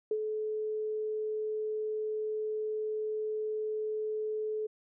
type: tone with ADSR envelope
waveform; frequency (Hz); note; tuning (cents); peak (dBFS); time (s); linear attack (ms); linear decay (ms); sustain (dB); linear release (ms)
sine; 430.6; A4; -37; -26; 0.11-4.67; 3; 58; -5; 11
effects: none